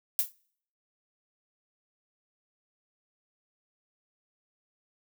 violet noise with exponential decay, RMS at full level -22 dBFS, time 0.19-0.32 s, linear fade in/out 0 ms, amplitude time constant 28 ms, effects noise-tail reverb RT60 0.6 s tail -25 dB re dry

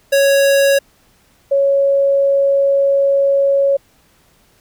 square / sine tone pair in turn, 554.4 / 554.4 Hz, C#5 / C#5, 0 / 0 cents, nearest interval unison, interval 0 cents, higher neither, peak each -10 dBFS, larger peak neither, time 0.12-0.79 / 1.51-3.77 s, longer second, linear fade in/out 10 ms, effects pink hiss -54 dBFS RMS until 4.6 s

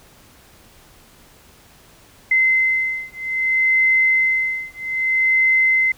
sine beating tone pair, 2062 / 2062.62 Hz, C7 / C7, -26 / -25 cents, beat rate 0.62 Hz, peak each -18 dBFS, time 2.31-5.92 s, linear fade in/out 5 ms, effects pink hiss -49 dBFS RMS until 5.97 s

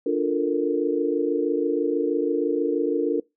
sine chord, Bb major seventh, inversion first, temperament equal, 293.7 / 349.2 / 440 / 466.2 Hz, D4 / F4 / A4 / Bb4, 0 / 0 / 0 / 0 cents, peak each -25 / -26 / -27 / -25 dBFS, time 0.06-3.2 s, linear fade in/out 5 ms, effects noise-tail reverb RT60 0.2 s tail -23 dB re dry

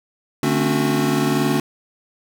square tone cluster, 147.7 / 223.2 / 265.6 / 286.9 / 365.2 Hz, D3 / A3 / C4 / D4 / F#4, +10 / +25 / +26 / -40 / -23 cents, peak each -24 dBFS, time 0.43-1.6 s, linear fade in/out 2 ms, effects none

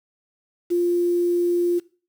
sine tone with quantisation, 349.2 Hz, F4, in tune, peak -17 dBFS, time 0.7-1.8 s, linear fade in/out 20 ms, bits 7, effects noise-tail reverb RT60 0.4 s tail -20 dB re dry

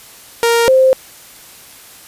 sawtooth / sine tone pair in turn, 466.2 / 523.3 Hz, A#4 / C5, 0 / 0 cents, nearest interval major second, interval 200 cents, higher second, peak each -6 dBFS, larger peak neither, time 0.43-0.68 / 0.68-0.93 s, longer neither, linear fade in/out 0 ms, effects white hiss -39 dBFS RMS until 2.07 s + resampled to 32000 Hz

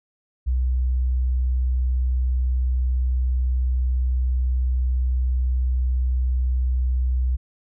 sine tone, 63 Hz, B1, 35 cents sharp, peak -18 dBFS, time 0.46-7.37 s, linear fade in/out 20 ms, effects none

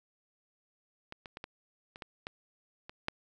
clicks, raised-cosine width 0.3 ms, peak -26 / -28 / -26 / -24 / -30 / -25 / -22 / -28 / -15 dBFS, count 9, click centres 1.124 / 1.258 / 1.371 / 1.441 / 1.959 / 2.022 / 2.269 / 2.895 / 3.084 s, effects none

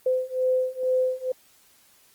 sine beating tone pair, 511 / 513.2 Hz, C5 / C5, -41 / -34 cents, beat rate 2.2 Hz, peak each -25 / -24 dBFS, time 0.06-1.32 s, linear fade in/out 5 ms, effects white hiss -58 dBFS RMS until 2.14 s + Opus 24 kbps

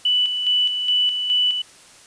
sine tone with tremolo, 2974 Hz, F#7, 8 cents sharp, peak -15 dBFS, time 0.05-1.62 s, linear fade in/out 5 ms, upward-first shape square, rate 2.4 Hz, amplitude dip 50%, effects white hiss -47 dBFS RMS until 2.06 s + resampled to 22050 Hz

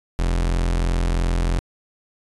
40% pulse tone, 43 Hz, F1, 26 cents flat, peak -17 dBFS, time 0.19-1.59 s, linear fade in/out 0 ms, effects resampled to 24000 Hz

